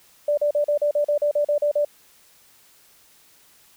sine tone bursts, 587.3 Hz, D5, in tune, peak -17 dBFS, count 12, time 0.28-1.849 s, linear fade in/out 5 ms, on 95 ms, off 39 ms, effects white hiss -55 dBFS RMS until 3.76 s

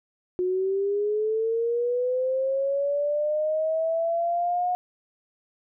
sine linear sweep, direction up, 360 to 725 Hz, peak -22 dBFS, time 0.39-4.75 s, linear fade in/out 0 ms, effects none

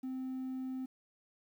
triangle tone, 260 Hz, C4, 11 cents flat, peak -34 dBFS, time 0.03-0.86 s, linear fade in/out 10 ms, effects tanh soft clip ceiling -31 dBFS + 11-bit

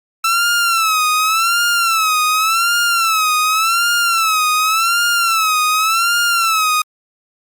sawtooth tone with vibrato, 1324 Hz, E6, 7 cents sharp, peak -9 dBFS, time 0.24-6.82 s, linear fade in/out 5 ms, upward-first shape sine, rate 0.88 Hz, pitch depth 110 cents each way, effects Opus 48 kbps

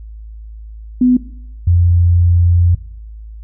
sine tone pair in turn, 250 / 86.95 Hz, B3 / F2, +21 / -7 cents, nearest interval octave + tritone, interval 1828 cents, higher first, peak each -7 dBFS, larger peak neither, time 1.01-1.17 / 1.67-2.75 s, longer second, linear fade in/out 5 ms, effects noise-tail reverb RT60 0.7 s tail -18 dB re dry + added 54 Hz sine -29 dBFS peak until 3.43 s

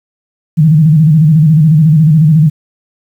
sine tone with vibrato, 155.56 Hz, D#3, in tune, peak -3 dBFS, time 0.57-2.5 s, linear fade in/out 20 ms, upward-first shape square, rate 14 Hz, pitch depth 85 cents each way, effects 7-bit

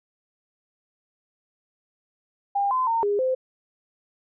sine tone with pitch steps, 802 / 1025 / 914 / 408.7 / 517 Hz, G5 / C6 / A#5 / G#4 / C5, +39 / -36 / -34 / -28 / -21 cents, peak -20 dBFS, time 2.55-3.35 s, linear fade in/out 10 ms, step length 160 ms, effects none

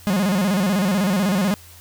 45% pulse tone with vibrato, 193.2 Hz, G3, 25 cents flat, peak -17 dBFS, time 0.07-1.54 s, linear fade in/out 0 ms, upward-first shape square, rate 16 Hz, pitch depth 120 cents each way, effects added 86 Hz sine -46 dBFS peak until 1.8 s + white hiss -46 dBFS RMS until 1.8 s

